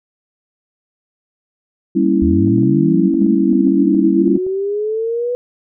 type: chord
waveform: sine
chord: G diminished seventh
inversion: none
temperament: equal with one note detuned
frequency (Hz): 196.91 / 233.1 / 277.2 / 329.6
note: G3 / Bb3 / Db4 / Fb4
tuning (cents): +8 / 0 / 0 / 0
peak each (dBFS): -16 / -21 / -16 / -15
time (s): 1.95-4.38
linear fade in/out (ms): 10
type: linear sweep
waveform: sine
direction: up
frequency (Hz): 72.6 to 493.9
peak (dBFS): -16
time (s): 2.22-5.35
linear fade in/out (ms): 0
type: clicks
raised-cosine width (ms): 2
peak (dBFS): -23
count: 12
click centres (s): 2.475 / 2.582 / 2.631 / 3.142 / 3.221 / 3.264 / 3.531 / 3.675 / 3.948 / 4.278 / 4.363 / 4.466
effects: none